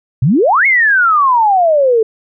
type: exponential two-way sweep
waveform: sine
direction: up then down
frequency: 112.7 to 2217 to 430.3 Hz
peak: -7 dBFS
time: 0.22-2.03 s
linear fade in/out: 5 ms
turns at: 0.66 s
effects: none